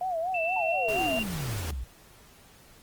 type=tone with vibrato; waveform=sine; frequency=698.5 Hz; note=F5; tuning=in tune; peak=-27 dBFS; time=0.01-1.19 s; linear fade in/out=2 ms; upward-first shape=sine; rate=4.2 Hz; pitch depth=140 cents each way
type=tone with pitch glide; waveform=sine; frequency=2660 to 2778 Hz; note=E7 to F7; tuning=+15 to -10 cents; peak=-29 dBFS; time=0.34-1.23 s; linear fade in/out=5 ms; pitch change=+75 cents; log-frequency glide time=0.46-1.06 s
type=exponential sweep; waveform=sine; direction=down; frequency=915 to 56.3 Hz; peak=-31 dBFS; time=0.56-1.84 s; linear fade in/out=5 ms
type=noise; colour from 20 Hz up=pink; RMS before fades=-37 dBFS; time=0.88-1.71 s; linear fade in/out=5 ms
effects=pink hiss -55 dBFS RMS until 2.82 s + Opus 24 kbps